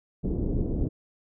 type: low-pass noise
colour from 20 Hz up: pink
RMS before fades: -27 dBFS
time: 0.23-0.89 s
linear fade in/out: 20 ms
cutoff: 410 Hz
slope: 24 dB/octave
effects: none